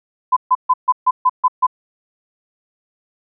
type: tone bursts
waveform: sine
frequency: 1012 Hz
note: B5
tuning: 42 cents sharp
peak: -9 dBFS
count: 8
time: 0.32-1.668 s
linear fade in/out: 10 ms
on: 46 ms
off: 140 ms
effects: none